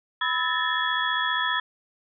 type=tone cluster; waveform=sine; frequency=995 / 1297 / 1724 / 1799 / 3353 Hz; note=B5 / E6 / A6 / A6 / G#7; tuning=+13 / -28 / -36 / +38 / +16 cents; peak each=-29 dBFS; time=0.21-1.6 s; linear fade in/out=5 ms; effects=none